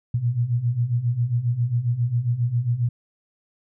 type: beating tone pair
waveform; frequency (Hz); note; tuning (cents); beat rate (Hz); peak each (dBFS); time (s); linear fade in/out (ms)
sine; 115.7 / 123.1; A#2 / B2; -13 / -5; 7.4; -25 / -21; 0.14-2.89; 5
effects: none